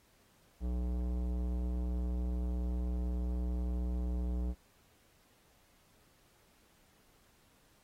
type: tone with tanh clipping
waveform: sine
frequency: 60.9 Hz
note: B1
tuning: 24 cents flat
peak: -34 dBFS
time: 0.6-4.55 s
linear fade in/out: 50 ms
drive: 17 dB
effects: pink hiss -68 dBFS RMS until 7.83 s + AAC 48 kbps